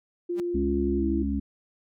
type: tone with pitch glide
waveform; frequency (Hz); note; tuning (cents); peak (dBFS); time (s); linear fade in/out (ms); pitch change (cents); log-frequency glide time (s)
sine; 349.2 to 330.4; F4 to E4; 0 to +4; -26; 0.29-1.23; 10; -96; 0.98-1.04
type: tone with exponential growth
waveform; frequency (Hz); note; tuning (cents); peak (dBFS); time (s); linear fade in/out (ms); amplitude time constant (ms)
sawtooth; 198.4; G3; +21; -29; 0.33-0.4; 0; 15
type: harmonic tone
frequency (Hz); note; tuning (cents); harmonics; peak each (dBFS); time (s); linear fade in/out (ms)
69.3; C#2; 0; 1 / 3 / 4; -29 / -29 / -29; 0.54-1.4; 10
effects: none